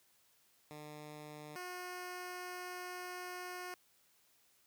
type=tone pair in turn; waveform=10% pulse; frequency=150.4 / 360.8 Hz; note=D3 / F#4; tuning=+42 / -44 cents; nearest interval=octave + minor third; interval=1514 cents; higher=second; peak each=-40 / -35 dBFS; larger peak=second; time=0.71-1.56 / 1.56-3.74 s; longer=second; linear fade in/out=0 ms; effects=white hiss -71 dBFS RMS until 4.66 s + high-pass 60 Hz 12 dB/octave